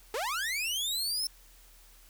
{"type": "linear sweep", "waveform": "sawtooth", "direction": "up", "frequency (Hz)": [396.9, 5360], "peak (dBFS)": -27, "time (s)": [0.14, 1.27], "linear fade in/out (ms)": 2, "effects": ["added 40 Hz sine -56 dBFS peak until 2.09 s", "white hiss -59 dBFS RMS until 2.09 s"]}